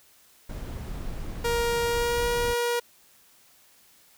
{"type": "noise", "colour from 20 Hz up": "brown", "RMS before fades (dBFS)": -34, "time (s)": [0.49, 2.54], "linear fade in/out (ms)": 5}
{"type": "tone with pitch glide", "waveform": "sawtooth", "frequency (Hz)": [470.7, 477.5], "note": ["A#4", "A#4"], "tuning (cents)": [17, 42], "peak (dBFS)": -20, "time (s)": [1.44, 2.8], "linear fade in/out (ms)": 10, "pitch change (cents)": 25, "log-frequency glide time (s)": [1.84, 2.25]}
{"effects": ["white hiss -58 dBFS RMS until 4.17 s"]}